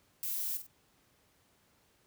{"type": "noise with echo", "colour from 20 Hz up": "violet", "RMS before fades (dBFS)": -36, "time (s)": [0.23, 0.57], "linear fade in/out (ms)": 0, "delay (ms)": 48, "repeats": 2, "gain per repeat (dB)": -9, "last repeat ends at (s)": 0.666, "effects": ["pink hiss -69 dBFS RMS until 2.06 s", "high-pass 60 Hz 12 dB/octave"]}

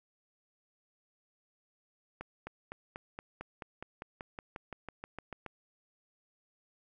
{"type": "accelerating click train", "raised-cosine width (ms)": 0.5, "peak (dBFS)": -26, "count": 18, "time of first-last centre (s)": [2.21, 5.463], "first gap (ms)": 260, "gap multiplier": 0.96, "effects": []}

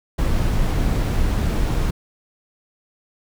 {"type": "noise", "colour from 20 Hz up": "brown", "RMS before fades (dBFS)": -19, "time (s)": [0.18, 1.91], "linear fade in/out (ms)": 10, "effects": []}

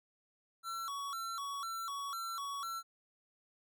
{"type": "tone with vibrato", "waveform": "square", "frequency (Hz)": 1231, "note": "D#6", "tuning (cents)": -19, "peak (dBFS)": -39, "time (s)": [0.63, 2.83], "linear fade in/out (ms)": 50, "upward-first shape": "square", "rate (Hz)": 2, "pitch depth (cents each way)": 160, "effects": []}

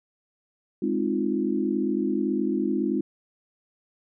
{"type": "chord", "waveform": "sine", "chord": "F minor seventh", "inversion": "first", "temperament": "equal", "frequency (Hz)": [207.7, 261.6, 311.1, 349.2], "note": ["Ab3", "C4", "Eb4", "F4"], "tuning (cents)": [0, 0, 0, 0], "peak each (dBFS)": -28, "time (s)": [0.82, 3.01], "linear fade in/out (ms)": 5, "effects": []}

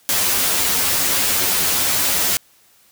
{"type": "noise with comb filter", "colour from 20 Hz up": "white", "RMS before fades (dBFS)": -18, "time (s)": [0.09, 2.37], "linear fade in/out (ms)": 0, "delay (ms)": 11, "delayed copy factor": 0.95, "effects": ["white hiss -54 dBFS RMS until 2.91 s"]}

